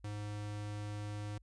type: tone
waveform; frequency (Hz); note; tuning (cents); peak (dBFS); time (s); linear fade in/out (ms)
square; 104.2; G#2; +6; -40; 0.04-1.38; 5
effects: added 50 Hz sine -60 dBFS peak until 1.42 s + resampled to 22050 Hz